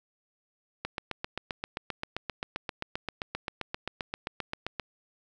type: click train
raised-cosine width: 0.3 ms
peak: -16 dBFS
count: 31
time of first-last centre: 0.85-4.797 s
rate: 7.6 Hz
effects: none